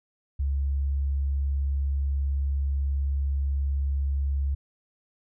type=tone; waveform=sine; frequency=69.3 Hz; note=C#2; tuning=in tune; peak=-23 dBFS; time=0.39-4.55 s; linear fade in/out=10 ms; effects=none